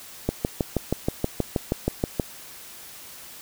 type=click train; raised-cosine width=2 ms; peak=-8 dBFS; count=13; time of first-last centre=0.29-2.198 s; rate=6.29 Hz; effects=white hiss -43 dBFS RMS until 3.41 s